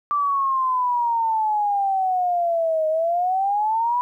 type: exponential two-way sweep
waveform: sine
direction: down then up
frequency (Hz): 1174.7 to 622.3 to 992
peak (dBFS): -18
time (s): 0.11-4.01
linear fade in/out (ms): 0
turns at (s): 2.88
effects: 10-bit